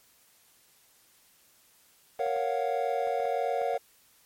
triangle chord, Gb major seventh, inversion first, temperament equal, 466.2 / 554.4 / 698.5 / 740 Hz, Bb4 / Db5 / F5 / Gb5, 0 / 0 / 0 / 0 cents, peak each -30 dBFS, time 2.19-3.78 s, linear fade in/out 10 ms
clicks, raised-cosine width 0.5 ms, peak -33 dBFS, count 8, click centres 2.193 / 2.265 / 2.364 / 3.072 / 3.201 / 3.254 / 3.617 / 3.744 s
effects white hiss -62 dBFS RMS until 4.25 s + MP3 64 kbps

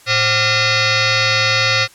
sine tone with frequency modulation, 1174.7 Hz, D6, in tune, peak -12 dBFS, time 0.06-1.88 s, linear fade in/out 50 ms, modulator 643 Hz, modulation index 6.1, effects white hiss -46 dBFS RMS until 1.94 s + low-pass 11000 Hz 12 dB/octave

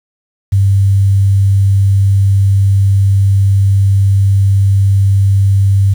sine tone with quantisation, 98.2 Hz, G2, 4 cents sharp, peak -6 dBFS, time 0.52-5.94 s, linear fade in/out 10 ms, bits 6, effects none

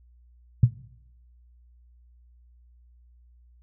sine tone with exponential decay, 120.1 Hz, B2, 48 cents flat, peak -8 dBFS, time 0.63-0.71 s, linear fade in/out 5 ms, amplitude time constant 17 ms, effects noise-tail reverb RT60 0.9 s tail -20 dB re dry + added 60 Hz sine -53 dBFS peak until 3.62 s

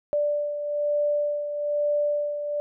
sine beating tone pair, 587.3 / 588.4 Hz, D5 / D5, 0 / +3 cents, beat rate 1.1 Hz, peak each -23 / -31 dBFS, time 0.13-2.6 s, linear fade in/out 0 ms, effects none

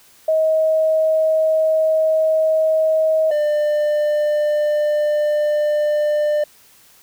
sine / triangle tone pair in turn, 633 / 597.5 Hz, D#5 / D5, +30 / +30 cents, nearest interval minor second, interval 100 cents, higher first, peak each -13 dBFS, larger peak neither, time 0.28-3.31 / 3.31-6.44 s, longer second, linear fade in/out 5 ms, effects white hiss -50 dBFS RMS until 7.02 s

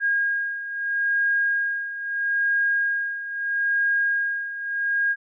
sine beating tone pair, 1627 / 1627.77 Hz, G#6 / G#6, -36 / -35 cents, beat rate 0.77 Hz, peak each -27 / -22 dBFS, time 0-5.16 s, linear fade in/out 50 ms, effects none

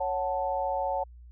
sine chord, F# minor, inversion second, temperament equal, 554.4 / 740 / 880 Hz, C#5 / F#5 / A5, 0 / 0 / 0 cents, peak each -31 dBFS, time 0-1.04 s, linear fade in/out 10 ms, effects added 60 Hz sine -46 dBFS peak until 1.31 s

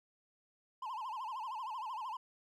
triangle tone with vibrato, 953 Hz, A#5, 38 cents sharp, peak -37 dBFS, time 0.82-2.17 s, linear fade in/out 5 ms, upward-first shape sine, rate 13 Hz, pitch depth 200 cents each way, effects none

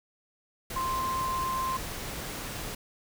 sine tone in noise, 1046.5 Hz, C6, in tune, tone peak -28 dBFS, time 0.76-1.77 s, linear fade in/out 5 ms, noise pink, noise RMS -37 dBFS, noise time 0.7-2.75 s, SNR +6 dB, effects none

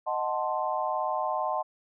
sine chord, D# diminished seventh, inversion none, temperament equal, 622.3 / 740 / 880 / 1046.5 Hz, D#5 / F#5 / A5 / C6, 0 / 0 / 0 / 0 cents, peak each -32 dBFS, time 0.06-1.63 s, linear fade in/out 20 ms, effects none

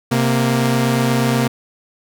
sawtooth tone pair together, 130.72 / 233.1 Hz, C3 / A#3, -1 / 0 cents, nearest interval minor seventh, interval 1001 cents, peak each -13 dBFS, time 0.11-1.48 s, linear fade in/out 10 ms, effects none

